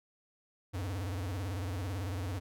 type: tone with vibrato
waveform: square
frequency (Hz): 93.9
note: F#2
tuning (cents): +26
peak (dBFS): -35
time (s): 0.73-2.4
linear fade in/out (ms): 20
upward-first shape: sine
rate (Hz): 18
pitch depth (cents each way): 180
effects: none